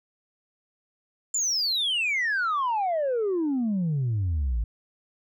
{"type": "exponential sweep", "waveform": "sine", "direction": "down", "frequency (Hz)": [7300, 51.91], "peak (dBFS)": -21, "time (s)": [1.34, 4.64], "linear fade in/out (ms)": 5, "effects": ["tanh soft clip ceiling -21 dBFS"]}